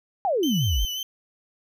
sine exponential sweep, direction down, 837 to 43.03 Hz, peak -20 dBFS, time 0.25-0.85 s, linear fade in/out 0 ms
35% pulse tone with vibrato, 3036 Hz, F#7, 44 cents sharp, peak -26 dBFS, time 0.43-1.03 s, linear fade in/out 2 ms, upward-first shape sine, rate 5.6 Hz, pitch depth 42 cents each way
effects none

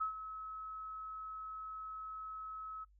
sine tone with ADSR envelope, 1289 Hz, E6, 39 cents flat, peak -32 dBFS, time 0-2.85 s, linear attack 15 ms, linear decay 110 ms, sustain -11 dB, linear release 19 ms, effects noise-tail reverb RT60 0.1 s tail -22 dB re dry + added 50 Hz sine -63 dBFS peak until 2.99 s

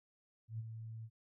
sine tone with ADSR envelope, 112.1 Hz, A2, 33 cents sharp, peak -37 dBFS, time 0.48-1.1 s, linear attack 110 ms, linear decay 32 ms, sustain -7 dB, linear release 57 ms, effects none

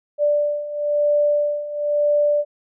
sine beating tone pair, 587.3 / 588.3 Hz, D5 / D5, 0 / +3 cents, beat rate 1 Hz, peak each -22 / -18 dBFS, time 0.18-2.45 s, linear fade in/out 50 ms, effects none

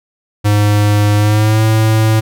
square tone with pitch glide, 103.83 to 110 Hz, G#2 to A2, 0 to 0 cents, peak -9 dBFS, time 0.44-2.21 s, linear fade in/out 20 ms, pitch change +100 cents, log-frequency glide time 1.16-1.63 s, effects none

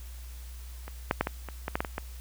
clicks, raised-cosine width 0.5 ms, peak -25 / -9 / -9 / -14 / -23 / -16 / -12 / -13 / -18 / -16 dBFS, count 10, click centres 0.88 / 1.111 / 1.21 / 1.271 / 1.487 / 1.681 / 1.755 / 1.805 / 1.848 / 1.981 s, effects added 61 Hz sine -40 dBFS peak until 2.2 s + white hiss -53 dBFS RMS until 2.2 s

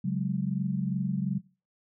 sine chord, C# suspended fourth, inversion none, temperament equal, 138.59 / 185 / 207.7 Hz, C#3 / F#3 / G#3, 0 / 0 / 0 cents, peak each -31 / -28 / -33 dBFS, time 0.04-1.39 s, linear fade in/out 10 ms, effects noise-tail reverb RT60 0.3 s tail -18 dB re dry

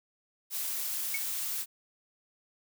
blue noise, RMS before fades -34 dBFS, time 0.5-1.66 s, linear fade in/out 50 ms
triangle tone with exponential decay, 2217 Hz, C#7, in tune, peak -26 dBFS, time 1.14-1.23 s, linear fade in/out 5 ms, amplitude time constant 19 ms
effects none

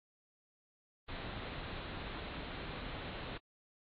pink low-pass noise, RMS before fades -44 dBFS, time 1.08-3.38 s, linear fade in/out 10 ms, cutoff 4100 Hz, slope 96 dB/octave, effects AAC 32 kbps

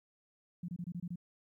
sine tone bursts, 174.61 Hz, F3, in tune, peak -37 dBFS, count 7, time 0.63-1.158 s, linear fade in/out 5 ms, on 54 ms, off 25 ms, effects 13-bit

